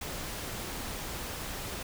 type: noise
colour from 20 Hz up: pink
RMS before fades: -38 dBFS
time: 0.01-1.83 s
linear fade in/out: 5 ms
effects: none